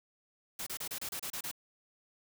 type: noise bursts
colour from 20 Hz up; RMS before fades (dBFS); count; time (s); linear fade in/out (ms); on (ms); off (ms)
white; -39; 9; 0.59-1.514; 5; 76; 30
effects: none